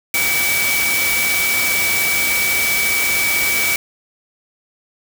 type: tone in noise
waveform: sine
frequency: 2285 Hz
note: D7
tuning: 48 cents flat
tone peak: -17 dBFS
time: 0.14-3.76 s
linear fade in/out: 2 ms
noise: white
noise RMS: -20 dBFS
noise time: 0.14-3.76 s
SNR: 0 dB
effects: none

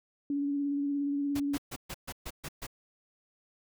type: tone with vibrato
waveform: sine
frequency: 283.9 Hz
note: C#4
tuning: 41 cents sharp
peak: -28 dBFS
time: 0.3-1.57 s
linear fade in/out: 2 ms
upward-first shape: square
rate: 17 Hz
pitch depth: 15 cents each way
type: noise bursts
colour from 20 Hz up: pink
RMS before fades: -39 dBFS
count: 8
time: 1.35-2.668 s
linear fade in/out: 10 ms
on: 51 ms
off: 130 ms
effects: none

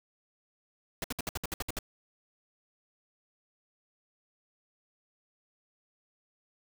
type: noise bursts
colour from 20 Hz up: pink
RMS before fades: -34 dBFS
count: 10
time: 1.02-1.789 s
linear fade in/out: 2 ms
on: 22 ms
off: 61 ms
effects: none

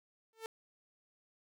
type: tone with exponential growth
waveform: sawtooth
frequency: 446.9 Hz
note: A4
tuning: 27 cents sharp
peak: -33 dBFS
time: 0.33-0.46 s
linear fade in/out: 1 ms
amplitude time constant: 27 ms
effects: none

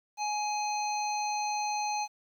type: harmonic tone with a mistuned harmonic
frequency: 838 Hz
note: G#5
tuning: 15 cents sharp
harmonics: 1 / 3 / 5 / 7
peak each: -30 / -39 / -41 / -39 dBFS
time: 0.17-2.08 s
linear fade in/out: 50 ms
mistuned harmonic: 7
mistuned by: +79 cents
effects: 10-bit

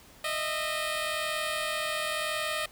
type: tone pair together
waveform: 10% pulse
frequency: 615.1 / 656 Hz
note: D#5 / E5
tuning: -20 / -9 cents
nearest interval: minor second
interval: 111 cents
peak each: -22 / -27 dBFS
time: 0.24-2.66 s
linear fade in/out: 5 ms
effects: pink hiss -54 dBFS RMS until 2.71 s

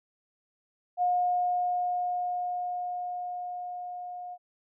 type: tone with level ramp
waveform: sine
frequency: 717 Hz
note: F5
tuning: 45 cents sharp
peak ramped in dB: -22 to -37 dBFS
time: 0.97-4.38 s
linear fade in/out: 50 ms
effects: none

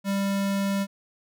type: tone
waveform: square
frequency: 197.5 Hz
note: G3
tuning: 13 cents sharp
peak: -24 dBFS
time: 0.04-0.87 s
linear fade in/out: 50 ms
effects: none

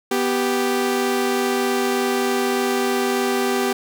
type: tone pair together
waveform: sawtooth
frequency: 246.9 / 392 Hz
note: B3 / G4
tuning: 0 / 0 cents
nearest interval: minor sixth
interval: 800 cents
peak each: -19 / -16 dBFS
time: 0.11-3.73 s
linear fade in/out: 5 ms
effects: none

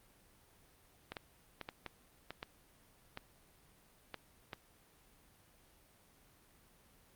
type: clicks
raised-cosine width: 0.3 ms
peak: -26 dBFS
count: 10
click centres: 1.12 / 1.168 / 1.613 / 1.689 / 1.863 / 2.306 / 2.429 / 3.174 / 4.143 / 4.532 s
effects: pink hiss -66 dBFS RMS until 7.15 s + Opus 32 kbps

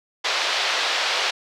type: band-pass noise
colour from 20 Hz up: white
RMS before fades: -23 dBFS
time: 0.24-1.31 s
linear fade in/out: 10 ms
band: 470 to 4600 Hz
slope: 24 dB/octave
effects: none

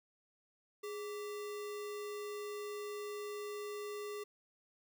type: tone with sample-and-hold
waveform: sine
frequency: 415.3 Hz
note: G#4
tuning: in tune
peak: -40 dBFS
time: 0.83-4.24 s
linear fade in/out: 10 ms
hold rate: 1575 Hz
effects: none

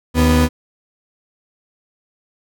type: tone pair together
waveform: 35% pulse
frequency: 77.78 / 246.7 Hz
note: D#2 / B3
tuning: 0 / -2 cents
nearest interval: octave + minor sixth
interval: 1998 cents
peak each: -12 dBFS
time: 0.14-0.49 s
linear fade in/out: 50 ms
effects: none

